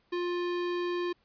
square tone, 352.1 Hz, F4, 14 cents sharp, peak -30 dBFS, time 0.12-1.13 s, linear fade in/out 10 ms, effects pink hiss -70 dBFS RMS until 1.24 s + resampled to 11025 Hz

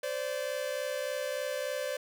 45% pulse tone pair together, 517.6 / 581 Hz, C5 / D5, -19 / -19 cents, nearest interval major second, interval 200 cents, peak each -35 / -35 dBFS, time 0.03-1.97 s, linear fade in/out 5 ms, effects none

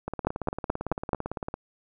two click trains, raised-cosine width 1 ms, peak -10 / -17 dBFS, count 5 / 27, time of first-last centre 0.27-1.132 / 0.08-1.541 s, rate 4.64 / 17.8 Hz, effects none

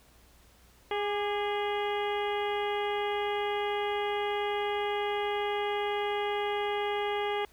harmonic tone with a mistuned harmonic, 411.7 Hz, G#4, 15 cents flat, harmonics 1 / 2 / 3 / 4 / 5 / 6 / 7 / 8, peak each -31 / -33 / -40 / -43 / -39 / -46 / -43 / -44 dBFS, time 0.91-7.45 s, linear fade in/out 2 ms, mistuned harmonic 3, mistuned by -55 cents, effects added 60 Hz sine -61 dBFS peak until 7.52 s + pink hiss -61 dBFS RMS until 7.52 s

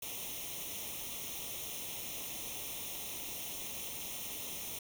white noise with comb filter, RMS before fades -42 dBFS, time 0.02-4.79 s, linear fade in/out 5 ms, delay 0.32 ms, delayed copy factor +0.8, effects none

